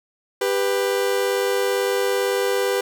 40% pulse tone pair together, 396 / 493.9 Hz, G4 / B4, +18 / 0 cents, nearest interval major third, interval 382 cents, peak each -21 dBFS, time 0.41-2.81 s, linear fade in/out 5 ms, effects none

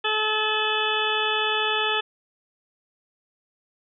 harmonic tone, 431.1 Hz, A4, 35 cents flat, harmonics 1 / 2 / 3 / 4 / 6 / 7 / 8, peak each -29 / -29 / -29 / -29 / -29 / -29 / -29 dBFS, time 0.04-2.01 s, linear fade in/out 10 ms, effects none

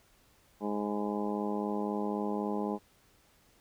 harmonic tone with a mistuned harmonic, 103.83 Hz, G#2, in tune, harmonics 2 / 3 / 4 / 5 / 6 / 7 / 8 / 9 / 10, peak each -34 / -38 / -37 / -42 / -43 / -49 / -39 / -50 / -45 dBFS, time 0.6-2.79 s, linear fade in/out 50 ms, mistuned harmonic 10, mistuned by -34 cents, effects pink hiss -65 dBFS RMS until 3.6 s

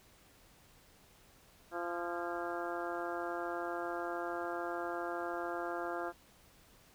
harmonic tone with a mistuned harmonic, 172.9 Hz, F3, 17 cents flat, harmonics 2 / 3 / 4 / 5 / 6 / 7 / 8 / 9, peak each -41 / -44 / -41 / -47 / -48 / -47 / -45 / -48 dBFS, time 1.71-6.13 s, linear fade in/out 50 ms, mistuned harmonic 9, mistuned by +66 cents, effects pink hiss -63 dBFS RMS until 6.94 s

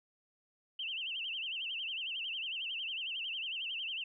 sine tone with vibrato, 2900 Hz, F#7, 35 cents flat, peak -36 dBFS, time 0.79-4.04 s, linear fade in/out 5 ms, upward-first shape sine, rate 11 Hz, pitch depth 170 cents each way, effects none

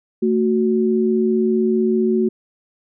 sine tone pair together, 223.7 / 369.5 Hz, A3 / F#4, +29 / -2 cents, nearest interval major sixth, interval 869 cents, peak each -17 dBFS, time 0.22-2.29 s, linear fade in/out 10 ms, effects none

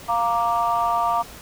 sine chord, Bb major, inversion second, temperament equal, 698.5 / 932.3 / 1174.7 Hz, F5 / Bb5 / D6, 0 / 0 / 0 cents, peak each -22 dBFS, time 0.08-1.23 s, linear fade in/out 20 ms, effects tanh soft clip ceiling -11 dBFS + pink hiss -41 dBFS RMS until 1.41 s

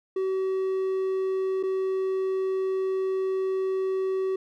triangle tone with dropouts, 380 Hz, F#4, 46 cents sharp, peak -22 dBFS, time 0.16-4.36 s, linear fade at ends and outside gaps 5 ms, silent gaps 1.629-1.634 s, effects none

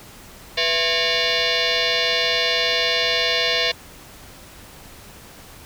sine tone with frequency modulation, 664 Hz, E5, 12 cents sharp, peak -17 dBFS, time 0.57-3.72 s, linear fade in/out 10 ms, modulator 578 Hz, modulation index 7, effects pink hiss -43 dBFS RMS until 5.65 s

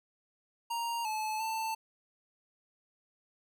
square tone with pitch steps, 934 / 865 / 888 Hz, A#5 / A5 / A5, +3 / -30 / +16 cents, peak -33 dBFS, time 0.7-1.75 s, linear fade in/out 10 ms, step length 350 ms, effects none

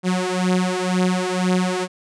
sawtooth beating tone pair, 182 / 184 Hz, F#3 / F#3, -28 / -9 cents, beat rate 2 Hz, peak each -17 / -17 dBFS, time 0.03-1.88 s, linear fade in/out 50 ms, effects resampled to 22050 Hz

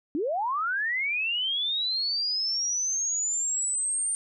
sine linear sweep, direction up, 269.8 to 8930 Hz, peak -25 dBFS, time 0.15-4.15 s, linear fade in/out 0 ms, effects none

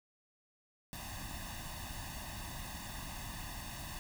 pink noise with comb filter, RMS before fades -44 dBFS, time 0.93-3.99 s, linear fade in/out 0 ms, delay 1.1 ms, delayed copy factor +1, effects none

